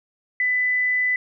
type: tone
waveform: sine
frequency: 1998 Hz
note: B6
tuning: 20 cents sharp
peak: -18 dBFS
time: 0.4-1.16 s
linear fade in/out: 2 ms
effects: none